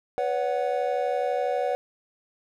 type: chord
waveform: triangle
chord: B suspended second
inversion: none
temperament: equal with one note detuned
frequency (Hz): 493.9 / 566 / 740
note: B4 / C#5 / F#5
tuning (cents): 0 / +36 / 0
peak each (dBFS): -26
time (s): 0.18-1.75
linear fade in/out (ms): 0
effects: none